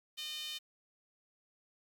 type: tone with high-pass filter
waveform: sawtooth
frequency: 609 Hz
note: D#5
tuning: 37 cents flat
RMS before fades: -42 dBFS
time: 0.17-0.59 s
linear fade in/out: 20 ms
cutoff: 3300 Hz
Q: 5.3
effects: 10-bit